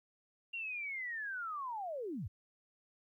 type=linear sweep; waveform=sine; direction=down; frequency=2790 to 68.8 Hz; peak=-38 dBFS; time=0.53-2.28 s; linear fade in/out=10 ms; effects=13-bit